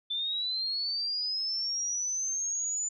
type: linear sweep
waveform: sine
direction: up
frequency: 3515 to 7040 Hz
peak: -29 dBFS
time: 0.1-2.89 s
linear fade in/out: 10 ms
effects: none